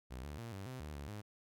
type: tone with pitch steps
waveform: sawtooth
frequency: 63 / 73.5 / 116.3 / 97.2 / 128.6 / 75.3 / 71.5 / 104.4 Hz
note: B1 / D2 / A#2 / G2 / C3 / D2 / D2 / G#2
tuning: +35 / +2 / -4 / -14 / -30 / +44 / -46 / +10 cents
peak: -40 dBFS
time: 0.1-1.22 s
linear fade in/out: 20 ms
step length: 140 ms
effects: none